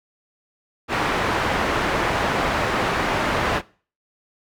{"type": "low-pass noise", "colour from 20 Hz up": "white", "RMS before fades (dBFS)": -22, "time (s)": [0.88, 3.62], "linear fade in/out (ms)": 50, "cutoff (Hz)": 1500, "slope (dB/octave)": 12, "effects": ["noise-tail reverb RT60 0.4 s tail -21 dB re dry"]}